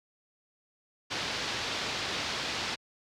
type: low-pass noise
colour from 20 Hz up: white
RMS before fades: -34 dBFS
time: 1.1-2.76 s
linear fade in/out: 20 ms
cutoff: 4900 Hz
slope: 24 dB/octave
effects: high-pass 60 Hz 12 dB/octave